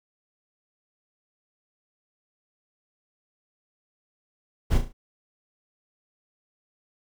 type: noise with echo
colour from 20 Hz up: brown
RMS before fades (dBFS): -20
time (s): 4.7-4.79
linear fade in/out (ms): 20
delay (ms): 35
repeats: 4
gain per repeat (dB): -7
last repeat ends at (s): 4.93
effects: none